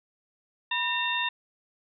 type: harmonic tone with a mistuned harmonic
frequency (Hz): 911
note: A#5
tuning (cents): -40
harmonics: 1 / 2 / 3 / 4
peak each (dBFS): -31 / -31 / -31 / -31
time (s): 0.71-1.29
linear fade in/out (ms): 5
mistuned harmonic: 1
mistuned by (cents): +120
effects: none